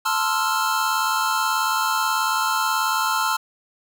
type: chord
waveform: square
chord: F major seventh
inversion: first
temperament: equal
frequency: 880 / 1046.5 / 1318.5 / 1396.9 Hz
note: A5 / C6 / E6 / F6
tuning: 0 / 0 / 0 / 0 cents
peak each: -26 dBFS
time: 0.05-3.37 s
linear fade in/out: 10 ms
effects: none